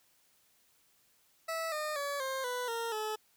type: tone with pitch steps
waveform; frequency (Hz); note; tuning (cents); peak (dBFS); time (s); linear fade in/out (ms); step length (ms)
20% pulse; 653 / 609.3 / 568.5 / 530.4 / 494.9 / 461.7 / 430.8; E5 / D#5 / C#5 / C5 / B4 / A#4 / A4; -17 / -36 / +44 / +23 / +4 / -17 / -37; -29; 1.48-3.16; 10; 240
effects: white hiss -69 dBFS RMS until 3.36 s